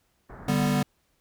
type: low-pass noise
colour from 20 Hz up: pink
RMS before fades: -43 dBFS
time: 0.29-0.81 s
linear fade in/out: 10 ms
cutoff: 1800 Hz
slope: 48 dB/octave
type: chord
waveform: square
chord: G major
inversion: second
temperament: equal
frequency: 146.83 / 196 / 246.9 Hz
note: D3 / G3 / B3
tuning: 0 / 0 / 0 cents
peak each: -27 dBFS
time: 0.48-0.83 s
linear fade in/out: 5 ms
effects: pink hiss -70 dBFS RMS until 1.2 s